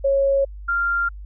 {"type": "tone pair in turn", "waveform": "sine", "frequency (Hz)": [550, 1390.7], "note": ["C#5", "F6"], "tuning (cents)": [-14, -8], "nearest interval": "octave + major third", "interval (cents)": 1606, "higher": "second", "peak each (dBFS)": [-15, -18], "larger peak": "first", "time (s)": [[0.04, 0.45], [0.68, 1.09]], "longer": "neither", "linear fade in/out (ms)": 10, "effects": ["added 50 Hz sine -33 dBFS peak until 1.25 s"]}